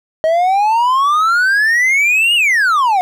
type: exponential two-way sweep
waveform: triangle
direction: up then down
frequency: 626 to 2920 to 712 Hz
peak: -8 dBFS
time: 0.24-3.01 s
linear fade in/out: 0 ms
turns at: 2.35 s
effects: none